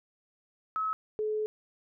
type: tone pair in turn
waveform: sine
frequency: 1288 / 428.7 Hz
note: E6 / A4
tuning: -41 / -45 cents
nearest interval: octave + perfect fifth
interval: 1904 cents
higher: first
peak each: -28 dBFS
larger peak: neither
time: 0.76-0.93 / 1.19-1.46 s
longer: second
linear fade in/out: 0 ms
effects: none